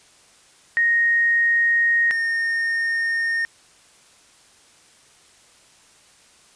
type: tone pair in turn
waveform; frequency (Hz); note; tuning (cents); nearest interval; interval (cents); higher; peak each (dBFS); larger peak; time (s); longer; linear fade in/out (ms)
sine / triangle; 1864.7 / 1835.8; A#6 / A#6; 0 / -27; unison; 27; first; -15 / -18; first; 0.77-2.11 / 2.11-3.45; neither; 0
effects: white hiss -53 dBFS RMS until 6.55 s + resampled to 22050 Hz